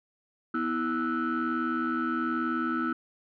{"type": "tone cluster", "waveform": "sine", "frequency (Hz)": [246.2, 325.1, 1316, 1476], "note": ["B3", "E4", "E6", "F#6"], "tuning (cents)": [-5, -24, -3, -5], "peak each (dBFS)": [-30, -30, -30, -34], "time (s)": [0.54, 2.93], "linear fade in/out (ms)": 5, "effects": ["tanh soft clip ceiling -21 dBFS"]}